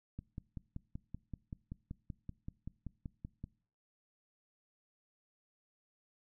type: click train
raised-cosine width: 5 ms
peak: -30 dBFS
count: 18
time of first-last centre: 0.19-3.44 s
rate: 5.23 Hz
effects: noise-tail reverb RT60 0.5 s tail -23 dB re dry